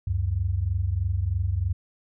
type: tone pair together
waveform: sine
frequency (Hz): 71.74 / 94.9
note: D2 / F#2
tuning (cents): -40 / +44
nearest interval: perfect fourth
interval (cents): 484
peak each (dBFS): -27 / -24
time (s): 0.07-1.73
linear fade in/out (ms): 5
effects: none